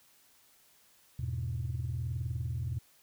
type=chord; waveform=sine; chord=E major; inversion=none; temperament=equal; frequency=82.41 / 103.83 / 123.47 Hz; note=E2 / G#2 / B2; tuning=0 / 0 / 0 cents; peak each=-36 / -38 / -34 dBFS; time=1.19-2.79 s; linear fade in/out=5 ms; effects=tanh soft clip ceiling -26 dBFS + white hiss -64 dBFS RMS until 3.02 s